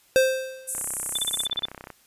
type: tone with exponential decay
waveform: square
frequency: 523.3 Hz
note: C5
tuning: in tune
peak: -14 dBFS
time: 0.16-0.81 s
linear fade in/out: 0 ms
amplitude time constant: 140 ms
type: band-pass noise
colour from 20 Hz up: pink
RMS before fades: -31 dBFS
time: 0.67-1.47 s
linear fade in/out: 20 ms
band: 7900 to 11000 Hz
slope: 48 dB/octave
type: click train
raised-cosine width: 0.5 ms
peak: -23 dBFS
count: 38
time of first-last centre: 0.75-1.903 s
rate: 32.1 Hz
type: tone bursts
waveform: sine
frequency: 3520 Hz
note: A7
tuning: in tune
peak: -22 dBFS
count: 9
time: 1.15-1.655 s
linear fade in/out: 5 ms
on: 25 ms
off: 35 ms
effects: white hiss -59 dBFS RMS until 2.06 s + resampled to 32000 Hz